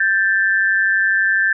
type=tone pair together; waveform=sine; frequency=1568 / 1760 Hz; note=G6 / A6; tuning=0 / 0 cents; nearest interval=major second; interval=200 cents; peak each=-16 dBFS; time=0-1.53 s; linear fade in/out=5 ms; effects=none